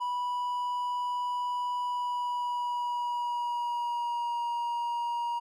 triangle tone with pitch glide, 982 to 948 Hz, B5 to A#5, -10 to +29 cents, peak -27 dBFS, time 0-5.4 s, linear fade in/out 20 ms, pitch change -61 cents, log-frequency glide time 1.84-4.42 s, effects none

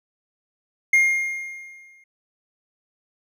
triangle tone with exponential decay, 2127 Hz, C7, 28 cents sharp, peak -10 dBFS, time 0.93-2.04 s, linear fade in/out 5 ms, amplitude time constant 240 ms, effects none

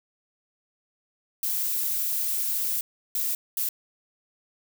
violet noise bursts at uneven times, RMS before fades -27 dBFS, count 3, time 1.43-2.81 / 3.15-3.35 / 3.57-3.69 s, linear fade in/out 2 ms, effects none

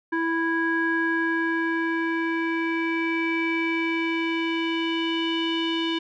square tone with low-pass filter sweep, 329.6 Hz, E4, in tune, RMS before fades -25 dBFS, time 0.12-5.99 s, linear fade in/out 10 ms, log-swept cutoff 1500 to 3200 Hz, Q 5.7, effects none

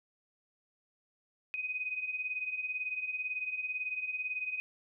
sine beating tone pair, 2489 / 2507 Hz, D#7 / D#7, 0 / +12 cents, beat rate 18 Hz, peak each -40 / -35 dBFS, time 1.54-4.6 s, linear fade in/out 0 ms, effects none

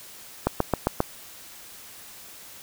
click train, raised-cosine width 1 ms, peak -6 dBFS, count 5, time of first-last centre 0.47-1.004 s, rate 7.49 Hz, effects white hiss -45 dBFS RMS until 2.62 s

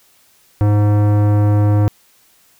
sine tone with tanh clipping, 103.83 Hz, G#2, in tune, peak -12 dBFS, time 0.61-1.88 s, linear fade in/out 0 ms, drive 18 dB, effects white hiss -53 dBFS RMS until 2.59 s

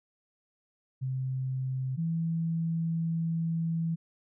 sine tone pair in turn, 130.8 / 164.8 Hz, C3 / E3, 0 / 0 cents, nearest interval major third, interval 400 cents, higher second, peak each -29 / -27 dBFS, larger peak second, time 1.01-1.97 / 1.97-3.96 s, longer second, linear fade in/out 20 ms, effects none

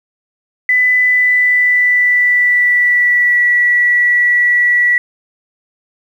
sine tone with pitch glide, 1999 to 1950 Hz, B6 to B6, +20 to -23 cents, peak -8 dBFS, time 0.69-4.98 s, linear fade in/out 2 ms, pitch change -43 cents, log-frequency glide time 0.97-3.37 s, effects 7-bit

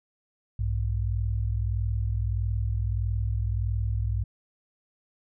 sine tone pair together, 61 / 102.59 Hz, B1 / G#2, -21 / -21 cents, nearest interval major sixth, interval 900 cents, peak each -27 dBFS, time 0.59-4.24 s, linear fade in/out 5 ms, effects none

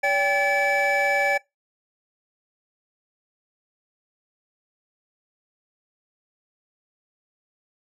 triangle tone cluster, 569 / 791 / 1726 / 2302 Hz, C#5 / G5 / A6 / D7, +45 / +15 / -34 / -35 cents, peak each -22 dBFS, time 0.03-1.38 s, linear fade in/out 10 ms, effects noise-tail reverb RT60 0.2 s tail -23 dB re dry + tanh soft clip ceiling -11 dBFS

